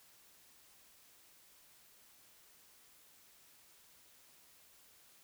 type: silence
effects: white hiss -64 dBFS RMS until 5.23 s